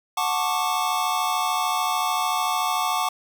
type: chord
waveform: square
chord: D major seventh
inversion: first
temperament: just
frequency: 734.2 / 881 / 1101.2 / 1174.7 Hz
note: F#5 / A5 / C#6 / D6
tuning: -14 / +2 / -12 / 0 cents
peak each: -28 dBFS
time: 0.17-3.09 s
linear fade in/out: 5 ms
effects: none